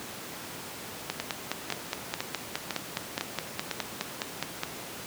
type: two click trains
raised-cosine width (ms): 0.2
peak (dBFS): -12 / -11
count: 6 / 18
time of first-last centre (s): 1.2-3.713 / 1.1-4.634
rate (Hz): 1.99 / 4.81
effects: pink hiss -40 dBFS RMS until 5.06 s + high-pass 150 Hz 12 dB/octave